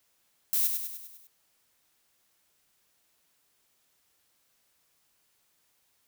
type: noise with echo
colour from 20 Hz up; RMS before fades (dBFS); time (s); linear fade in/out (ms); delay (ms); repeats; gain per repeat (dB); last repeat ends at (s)
violet; -26; 0.53-0.67; 0; 100; 6; -5; 1.27
effects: white hiss -71 dBFS RMS until 6.07 s